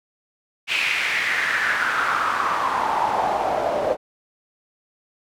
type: noise with band-pass filter sweep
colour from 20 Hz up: pink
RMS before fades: -22 dBFS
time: 0.67-3.97 s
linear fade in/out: 50 ms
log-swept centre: 2600 to 580 Hz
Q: 4.4
effects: none